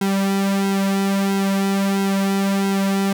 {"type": "tone with flanger", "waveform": "sawtooth", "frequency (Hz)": 196, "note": "G3", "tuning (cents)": 0, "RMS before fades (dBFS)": -19, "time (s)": [0.01, 3.13], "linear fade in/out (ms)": 5, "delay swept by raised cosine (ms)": [1.7, 3.3], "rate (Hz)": 1.5, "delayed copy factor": -0.75, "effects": []}